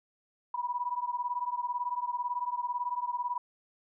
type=beating tone pair; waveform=sine; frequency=970 / 988 Hz; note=B5 / B5; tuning=-31 / 0 cents; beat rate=18 Hz; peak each=-33 / -34 dBFS; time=0.54-3.38 s; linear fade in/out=5 ms; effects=none